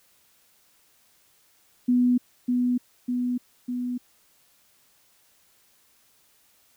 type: tone with echo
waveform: sine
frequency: 246.9 Hz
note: B3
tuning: in tune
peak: -17 dBFS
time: 1.88-2.18 s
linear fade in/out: 10 ms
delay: 600 ms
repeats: 3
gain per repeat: -3 dB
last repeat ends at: 3.98 s
effects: white hiss -62 dBFS RMS until 6.76 s